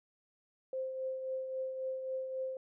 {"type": "tone with tremolo", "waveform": "sine", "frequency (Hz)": 523, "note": "C5", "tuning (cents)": -1, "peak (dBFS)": -33, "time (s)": [0.73, 2.57], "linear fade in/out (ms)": 2, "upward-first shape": "triangle", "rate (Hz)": 3.7, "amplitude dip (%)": 50, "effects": []}